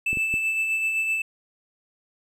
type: tone with tremolo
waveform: triangle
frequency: 2637 Hz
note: E7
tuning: in tune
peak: -19 dBFS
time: 0.06-1.22 s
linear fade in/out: 5 ms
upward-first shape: sine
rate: 7.8 Hz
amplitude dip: 35%
type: clicks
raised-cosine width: 3 ms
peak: -21 dBFS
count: 3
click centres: 0.13 / 0.172 / 0.34 s
effects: none